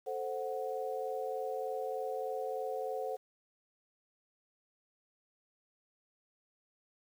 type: chord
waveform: sine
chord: F# diminished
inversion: first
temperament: equal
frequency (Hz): 440 / 523.3 / 740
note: A4 / C5 / F#5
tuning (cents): 0 / 0 / 0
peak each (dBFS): -39 / -38 / -40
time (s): 0.06-3.17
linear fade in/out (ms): 20
effects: 10-bit